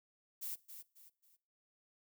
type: noise with echo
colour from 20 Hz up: violet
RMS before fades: -42 dBFS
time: 0.41-0.56 s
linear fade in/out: 20 ms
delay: 270 ms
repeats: 3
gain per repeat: -9 dB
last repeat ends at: 1.37 s
effects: noise-tail reverb RT60 0.5 s tail -22 dB re dry